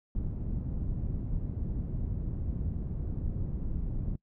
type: low-pass noise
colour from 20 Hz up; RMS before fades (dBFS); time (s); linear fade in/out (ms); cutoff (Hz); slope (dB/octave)
pink; -33; 0.15-4.16; 2; 170; 12
effects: noise-tail reverb RT60 0.1 s tail -23 dB re dry